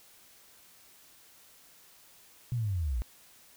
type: linear sweep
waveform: sine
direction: down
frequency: 126.8 to 51.91 Hz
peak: -28 dBFS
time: 2.52-3.02 s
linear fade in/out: 0 ms
effects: white hiss -58 dBFS RMS until 3.56 s